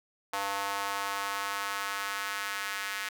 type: tone with high-pass filter sweep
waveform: square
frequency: 99.4 Hz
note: G2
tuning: 25 cents sharp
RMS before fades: -34 dBFS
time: 0.33-3.09 s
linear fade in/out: 5 ms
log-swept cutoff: 860 to 1700 Hz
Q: 1.8
effects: none